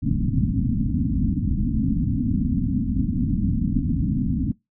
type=low-pass noise; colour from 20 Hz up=white; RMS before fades=-22 dBFS; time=0.02-4.52 s; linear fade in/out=10 ms; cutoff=280 Hz; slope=96 dB/octave; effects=noise-tail reverb RT60 0.2 s tail -23 dB re dry